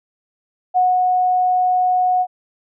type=tone with ADSR envelope; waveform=sine; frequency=732 Hz; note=F#5; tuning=19 cents flat; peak=-11 dBFS; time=0.74-2.27 s; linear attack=30 ms; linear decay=200 ms; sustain=-2 dB; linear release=59 ms; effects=none